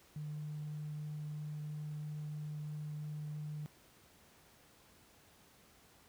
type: tone with tanh clipping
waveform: triangle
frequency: 150.5 Hz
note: D3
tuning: 43 cents sharp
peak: -39 dBFS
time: 0.16-3.66 s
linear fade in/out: 0 ms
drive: 1 dB
effects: pink hiss -64 dBFS RMS until 6.08 s + high-pass 60 Hz 12 dB/octave